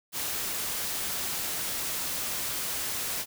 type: noise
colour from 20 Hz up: white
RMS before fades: -32 dBFS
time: 0.12-3.26 s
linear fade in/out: 50 ms
effects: none